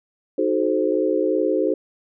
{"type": "chord", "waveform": "sine", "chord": "D# diminished seventh", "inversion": "none", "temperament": "equal with one note detuned", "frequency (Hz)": [311.1, 370, 432.7, 523.3], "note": ["D#4", "F#4", "A4", "C5"], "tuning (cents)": [0, 0, -29, 0], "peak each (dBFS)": -23, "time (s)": [0.38, 1.74], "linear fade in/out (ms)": 5, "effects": []}